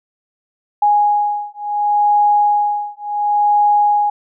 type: beating tone pair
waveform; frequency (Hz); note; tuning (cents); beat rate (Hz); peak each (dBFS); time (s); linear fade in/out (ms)
sine; 828 / 828.7; G#5 / G#5; -5 / -4; 0.7; -15; 0.82-4.1; 5
effects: none